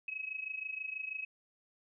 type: tone with amplitude modulation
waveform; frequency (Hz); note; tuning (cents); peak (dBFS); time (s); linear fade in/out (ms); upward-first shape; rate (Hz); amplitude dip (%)
sine; 2557; D#7; +47; -34; 0.08-1.25; 2; sine; 26.2; 80
effects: none

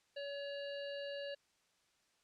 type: harmonic tone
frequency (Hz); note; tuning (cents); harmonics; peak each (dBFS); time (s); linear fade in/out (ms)
565; C#5; +33; 1 / 3 / 5 / 7 / 8; -42 / -51 / -51 / -55 / -57; 0.16-1.35; 10
effects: white hiss -75 dBFS RMS until 2.23 s + low-pass 7000 Hz 12 dB/octave

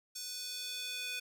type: tone with high-pass filter sweep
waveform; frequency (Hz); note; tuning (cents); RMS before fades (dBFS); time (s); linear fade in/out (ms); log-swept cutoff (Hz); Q
square; 495.9; B4; +7; -41; 0.15-1.2; 10; 5500 to 2500; 2
effects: none

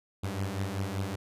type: beating tone pair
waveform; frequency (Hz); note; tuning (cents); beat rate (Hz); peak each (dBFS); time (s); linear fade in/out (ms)
sawtooth; 95 / 100.2; F#2 / G2; +46 / +38; 5.2; -30; 0.23-1.16; 10
effects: resampled to 32000 Hz

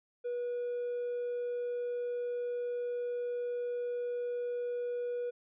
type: tone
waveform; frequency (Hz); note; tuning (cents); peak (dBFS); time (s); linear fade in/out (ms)
triangle; 485.3; B4; -30; -30; 0.24-5.31; 20
effects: tanh soft clip ceiling -28 dBFS + resampled to 8000 Hz

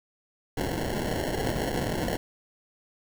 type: noise with sample-and-hold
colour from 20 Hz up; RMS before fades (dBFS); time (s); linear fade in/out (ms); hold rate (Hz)
violet; -29; 0.57-2.17; 5; 1225
effects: none

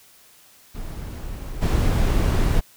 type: noise with level steps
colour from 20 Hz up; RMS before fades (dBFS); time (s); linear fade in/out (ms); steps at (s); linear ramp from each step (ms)
brown; -32 / -18; 0.74-2.61; 20; 1.61; 20
effects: white hiss -52 dBFS RMS until 2.76 s

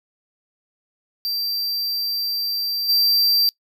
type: tone with level steps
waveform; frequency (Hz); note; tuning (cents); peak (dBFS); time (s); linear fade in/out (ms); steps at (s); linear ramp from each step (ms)
square; 4699; D8; 0; -22 / -15; 1.25-3.49; 0; 2.88; 20
effects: noise-tail reverb RT60 0.1 s tail -24 dB re dry

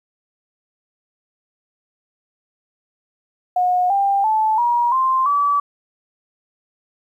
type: tone with pitch steps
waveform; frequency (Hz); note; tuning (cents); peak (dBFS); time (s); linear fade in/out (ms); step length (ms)
sine; 724 / 794.1 / 871 / 955.3 / 1047.8 / 1149.3; F#5 / G5 / A5 / A#5 / C6 / D6; -38 / +22 / -18 / +42 / +2 / -38; -14; 3.56-5.6; 5; 340
effects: 9-bit

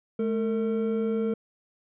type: tone pair together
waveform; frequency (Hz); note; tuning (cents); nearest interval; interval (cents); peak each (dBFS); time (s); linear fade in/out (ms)
triangle; 215.4 / 453.5; A3 / A#4; -37 / -48; octave + minor second; 1289; -25; 0.19-1.34; 5
effects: resampled to 8000 Hz

